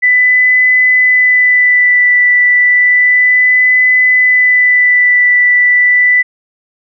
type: tone with vibrato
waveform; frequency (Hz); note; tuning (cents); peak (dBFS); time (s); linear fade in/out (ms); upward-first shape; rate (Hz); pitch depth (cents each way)
sine; 1990; B6; +13; -5; 0.02-6.23; 20; sine; 0.32; 15
effects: none